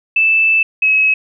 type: tone pair in turn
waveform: sine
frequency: 2637 / 2566 Hz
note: E7 / E7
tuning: 0 / -47 cents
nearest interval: unison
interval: 47 cents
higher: first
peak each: -9 dBFS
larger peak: neither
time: 0.16-0.63 / 0.82-1.14 s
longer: first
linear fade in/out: 5 ms
effects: none